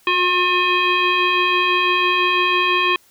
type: tone with frequency modulation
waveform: sine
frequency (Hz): 1793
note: A6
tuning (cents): +32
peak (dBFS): -14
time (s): 0.07-2.96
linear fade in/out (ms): 2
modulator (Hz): 716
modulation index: 1.9
effects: white hiss -54 dBFS RMS until 3.1 s